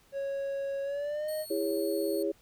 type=tone with pitch glide; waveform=triangle; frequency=552 to 619.6 Hz; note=C#5 to D#5; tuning=-7 to -7 cents; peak=-29 dBFS; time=0.12-1.46 s; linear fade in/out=50 ms; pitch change=+200 cents; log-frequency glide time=0.83-1.32 s
type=tone; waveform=10% pulse; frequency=4358 Hz; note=C#8; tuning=30 cents flat; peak=-36 dBFS; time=1.28-2.23 s; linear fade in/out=5 ms
type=chord; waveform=sine; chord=C# minor; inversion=first; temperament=equal with one note detuned; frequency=329.6 / 407 / 554.4 Hz; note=E4 / G#4 / C#5; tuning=0 / -35 / 0 cents; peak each=-32 / -31 / -33 dBFS; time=1.5-2.32 s; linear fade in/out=10 ms
effects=pink hiss -63 dBFS RMS until 2.41 s